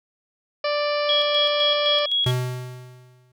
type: harmonic tone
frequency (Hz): 588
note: D5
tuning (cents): +2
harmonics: 1 / 2 / 3 / 4 / 5 / 6 / 7 / 8 / 9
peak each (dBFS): -22 / -28 / -34 / -32 / -35 / -42 / -37 / -35 / -37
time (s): 0.64-2.06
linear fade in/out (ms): 5
type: tone with tremolo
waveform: sine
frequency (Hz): 3322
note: G#7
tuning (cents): 0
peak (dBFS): -18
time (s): 1.09-2.31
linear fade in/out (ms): 2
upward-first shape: square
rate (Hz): 3.9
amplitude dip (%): 55
type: tone with exponential decay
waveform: square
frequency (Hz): 125.7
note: B2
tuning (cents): +31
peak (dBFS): -18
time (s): 2.26-3.32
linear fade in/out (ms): 5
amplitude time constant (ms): 230
effects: none